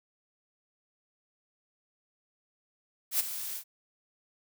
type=noise with ADSR envelope; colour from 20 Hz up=blue; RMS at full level=-25 dBFS; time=3.11-3.64 s; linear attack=88 ms; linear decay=14 ms; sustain=-12 dB; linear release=81 ms; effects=none

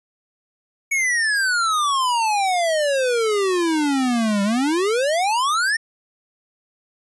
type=exponential two-way sweep; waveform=square; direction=down then up; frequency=2241 to 196 to 1861 Hz; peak=-18 dBFS; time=0.91-5.77 s; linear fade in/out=10 ms; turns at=4.43 s; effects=resampled to 24000 Hz

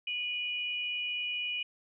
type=tone pair together; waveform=sine; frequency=2462 / 2930 Hz; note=D#7 / F#7; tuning=-19 / -18 cents; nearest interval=minor third; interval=301 cents; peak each=-34 / -35 dBFS; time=0.07-1.63 s; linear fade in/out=5 ms; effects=none

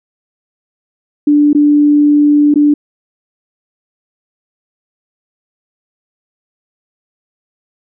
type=tone with dropouts; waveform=sine; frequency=293.7 Hz; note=D4; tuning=in tune; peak=-5 dBFS; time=1.27-2.74 s; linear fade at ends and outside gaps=5 ms; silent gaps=1.531-1.548 / 2.541-2.557 s; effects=none

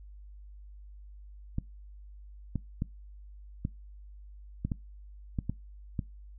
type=clicks; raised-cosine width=5 ms; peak=-18 dBFS; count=9; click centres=1.584 / 2.557 / 2.821 / 3.651 / 4.65 / 4.718 / 5.388 / 5.496 / 5.992 s; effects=noise-tail reverb RT60 0.2 s tail -22 dB re dry + added 50 Hz sine -46 dBFS peak until 6.38 s

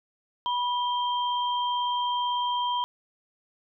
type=tone pair together; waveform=sine; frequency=980 / 3169 Hz; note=B5 / G7; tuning=-14 / +18 cents; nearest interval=octave + minor sixth; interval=2032 cents; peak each=-25 / -32 dBFS; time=0.46-2.84 s; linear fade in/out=0 ms; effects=none

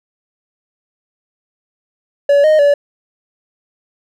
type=tone with pitch steps; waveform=triangle; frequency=569 / 619 / 574 Hz; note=C#5 / D#5 / D5; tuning=+45 / -9 / -40 cents; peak=-5 dBFS; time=2.29-2.74 s; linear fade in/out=5 ms; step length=150 ms; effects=none

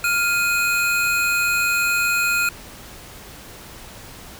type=tone pair together; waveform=square; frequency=1400 / 2499 Hz; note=F6 / D#7; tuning=+4 / +7 cents; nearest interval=minor seventh; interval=1003 cents; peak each=-21 / -21 dBFS; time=0.04-2.49 s; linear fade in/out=2 ms; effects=pink hiss -40 dBFS RMS until 4.39 s

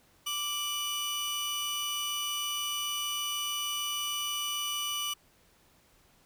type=tone pair together; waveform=sawtooth; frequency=1174.7 / 2960 Hz; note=D6 / F#7; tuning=0 / 0 cents; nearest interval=octave + major third; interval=1600 cents; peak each=-34 / -29 dBFS; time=0.26-5.14 s; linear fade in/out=10 ms; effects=pink hiss -64 dBFS RMS until 6.25 s

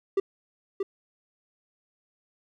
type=tone with echo; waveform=triangle; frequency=392 Hz; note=G4; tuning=in tune; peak=-18 dBFS; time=0.17-0.2 s; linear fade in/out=5 ms; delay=630 ms; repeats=1; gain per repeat=-5 dB; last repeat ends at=0.83 s; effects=none

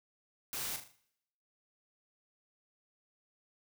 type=noise with echo; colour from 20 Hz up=white; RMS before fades=-39 dBFS; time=0.53-0.76 s; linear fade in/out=0 ms; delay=39 ms; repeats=5; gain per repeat=-7 dB; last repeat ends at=0.955 s; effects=noise-tail reverb RT60 0.8 s tail -21 dB re dry

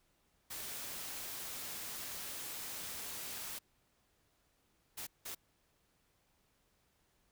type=noise bursts at uneven times; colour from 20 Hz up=white; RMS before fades=-44 dBFS; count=3; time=0.5-3.59 / 4.97-5.07 / 5.25-5.35 s; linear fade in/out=10 ms; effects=pink hiss -75 dBFS RMS until 7.31 s

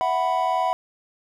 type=chord; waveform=triangle; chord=E suspended second; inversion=none; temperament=just; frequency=659.3 / 741.7 / 988.9 Hz; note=E5 / F#5 / B5; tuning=0 / +4 / +2 cents; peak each=-25 / -21 / -22 dBFS; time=0.01-0.73 s; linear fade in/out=0 ms; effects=none

